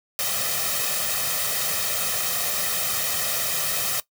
white noise with comb filter, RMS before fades -25 dBFS, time 0.19-4 s, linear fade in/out 0 ms, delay 1.6 ms, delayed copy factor +0.75, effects noise-tail reverb RT60 0.1 s tail -18 dB re dry + high-pass 100 Hz 12 dB/octave

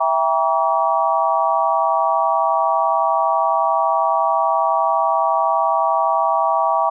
sine chord, E diminished seventh, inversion none, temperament just, 659.3 / 791.1 / 949.3 / 1139.2 Hz, E5 / G5 / Bb5 / Db6, 0 / +16 / +31 / +47 cents, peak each -20 dBFS, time 0-6.9 s, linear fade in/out 10 ms, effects none

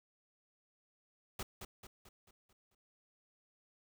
pink noise with echo, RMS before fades -41 dBFS, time 1.39-1.43 s, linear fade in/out 5 ms, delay 220 ms, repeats 6, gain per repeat -6 dB, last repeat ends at 2.75 s, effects none

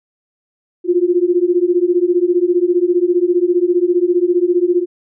sine beating tone pair, 346.2 / 361.2 Hz, F4 / F#4, -15 / -42 cents, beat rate 15 Hz, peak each -14 dBFS, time 0.84-4.86 s, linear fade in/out 50 ms, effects none

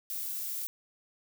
violet noise, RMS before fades -36 dBFS, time 0.1-0.67 s, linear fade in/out 0 ms, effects none

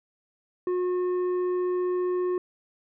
triangle tone with tanh clipping, 361.5 Hz, F#4, 40 cents flat, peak -25 dBFS, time 0.67-2.38 s, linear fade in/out 2 ms, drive 11 dB, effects none

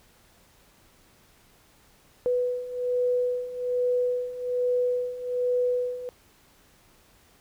sine beating tone pair, 493.9 / 495.1 Hz, B4 / B4, 0 / +4 cents, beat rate 1.2 Hz, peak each -29 / -25 dBFS, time 2.26-6.09 s, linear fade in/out 0 ms, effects pink hiss -59 dBFS RMS until 7.4 s

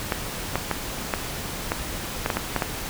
clicks, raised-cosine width 0.5 ms, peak -7 dBFS, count 10, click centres 0.122 / 0.556 / 0.713 / 1.138 / 1.719 / 2.261 / 2.302 / 2.37 / 2.563 / 2.622 s, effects pink hiss -32 dBFS RMS until 2.89 s

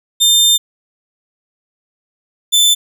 sawtooth tone pair in turn, 3600 / 3530 Hz, A7 / A7, +39 / +5 cents, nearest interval unison, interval 34 cents, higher first, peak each -5 dBFS, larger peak neither, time 0.2-0.58 / 2.52-2.75 s, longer first, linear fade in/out 20 ms, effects none

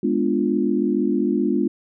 sine chord, G# diminished seventh, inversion none, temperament equal, 207.7 / 246.9 / 293.7 / 349.2 Hz, G#3 / B3 / D4 / F4, 0 / 0 / 0 / 0 cents, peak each -23 dBFS, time 0.03-1.68 s, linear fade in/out 5 ms, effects none

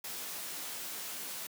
white noise with comb filter, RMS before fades -41 dBFS, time 0.04-1.47 s, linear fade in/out 5 ms, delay 17 ms, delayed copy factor +0.6, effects high-pass 150 Hz 12 dB/octave

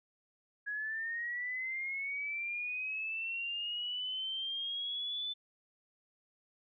sine linear sweep, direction up, 1661.2 to 3520 Hz, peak -35 dBFS, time 0.66-5.34 s, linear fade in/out 20 ms, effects none

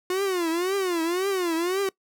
45% pulse tone with vibrato, 359 Hz, F4, 48 cents sharp, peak -23 dBFS, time 0.1-1.89 s, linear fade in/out 2 ms, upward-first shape triangle, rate 1.9 Hz, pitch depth 200 cents each way, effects noise-tail reverb RT60 0.1 s tail -22 dB re dry

